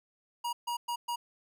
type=tone bursts at uneven times; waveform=square; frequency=954 Hz; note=A#5; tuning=40 cents sharp; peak=-32 dBFS; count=4; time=0.44-0.53 / 0.67-0.77 / 0.88-0.96 / 1.08-1.16 s; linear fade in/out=10 ms; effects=none